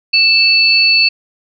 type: tone pair together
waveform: sine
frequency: 2644 / 4447 Hz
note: E7 / C#8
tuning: +5 / +5 cents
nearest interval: major sixth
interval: 900 cents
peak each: -10 dBFS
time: 0.13-1.09 s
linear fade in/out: 10 ms
effects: none